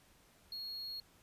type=tone; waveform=triangle; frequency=4305 Hz; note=C8; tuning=49 cents sharp; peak=-40 dBFS; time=0.52-1 s; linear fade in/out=2 ms; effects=pink hiss -66 dBFS RMS until 1.22 s + resampled to 32000 Hz